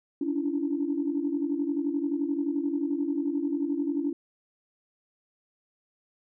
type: tone cluster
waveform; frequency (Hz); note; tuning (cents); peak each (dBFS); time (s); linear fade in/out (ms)
sine; 282.5 / 293.9 / 334.3; C#4 / D4 / E4; +33 / +1 / +24; -28 / -31 / -31; 0.21-4.13; 5
effects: tanh soft clip ceiling -16 dBFS